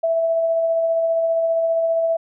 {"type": "tone with tremolo", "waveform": "sine", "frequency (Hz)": 659.3, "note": "E5", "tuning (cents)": 0, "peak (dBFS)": -15, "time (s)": [0.03, 2.17], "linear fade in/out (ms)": 10, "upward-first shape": "sine", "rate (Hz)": 15, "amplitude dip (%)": 25, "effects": []}